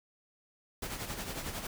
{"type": "noise with tremolo", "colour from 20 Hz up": "pink", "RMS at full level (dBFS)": -37, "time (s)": [0.82, 1.67], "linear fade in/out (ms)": 5, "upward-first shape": "sine", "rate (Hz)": 11, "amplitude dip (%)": 55, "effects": []}